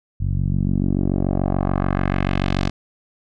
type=tone with low-pass filter sweep; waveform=10% pulse; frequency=46.89 Hz; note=F#1; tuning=24 cents sharp; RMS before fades=-20 dBFS; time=0.2-2.7 s; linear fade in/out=10 ms; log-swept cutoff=100 to 5000 Hz; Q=1.4; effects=none